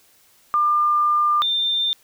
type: tone pair in turn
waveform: sine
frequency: 1199 / 3593 Hz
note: D6 / A7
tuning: +36 / +36 cents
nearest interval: octave + perfect fifth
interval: 1900 cents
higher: second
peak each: -15 / -18 dBFS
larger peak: first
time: 0.54-1.42 / 1.42-1.93 s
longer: first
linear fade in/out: 0 ms
effects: white hiss -56 dBFS RMS until 2.03 s